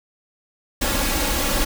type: noise with comb filter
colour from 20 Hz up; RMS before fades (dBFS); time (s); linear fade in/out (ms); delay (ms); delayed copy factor
pink; -21; 0.81-1.65; 10; 3.6; +0.7
effects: none